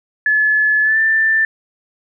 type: tone with pitch glide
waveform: sine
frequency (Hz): 1718 to 1775.5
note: A6 to A6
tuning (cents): -42 to +15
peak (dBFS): -11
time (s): 0.26-1.45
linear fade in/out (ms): 2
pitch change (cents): +57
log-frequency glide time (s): 0.83-0.99
effects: none